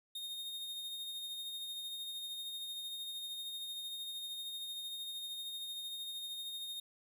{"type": "tone with tremolo", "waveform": "45% pulse", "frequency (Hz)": 3698, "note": "A#7", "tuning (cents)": -15, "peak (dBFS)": -40, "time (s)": [0.15, 6.8], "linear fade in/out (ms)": 5, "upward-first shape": "sine", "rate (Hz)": 13, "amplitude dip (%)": 30, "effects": []}